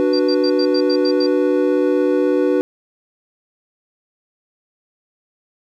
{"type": "chord", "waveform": "triangle", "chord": "B minor", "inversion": "first", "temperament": "equal with one note detuned", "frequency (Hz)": [293.7, 370, 491.9], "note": ["D4", "F#4", "B4"], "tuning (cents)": [0, 0, -7], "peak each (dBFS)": -16, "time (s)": [0, 2.61], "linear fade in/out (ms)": 0}
{"type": "tone bursts", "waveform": "sine", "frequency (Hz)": 4699, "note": "D8", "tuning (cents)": 0, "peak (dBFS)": -23, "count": 8, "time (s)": [0.13, 1.265], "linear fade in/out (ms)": 5, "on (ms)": 64, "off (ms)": 89}
{"effects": []}